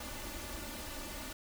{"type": "noise with comb filter", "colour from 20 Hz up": "pink", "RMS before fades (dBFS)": -43, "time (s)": [0, 1.33], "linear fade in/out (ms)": 5, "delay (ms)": 3.4, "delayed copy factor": 0.75, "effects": []}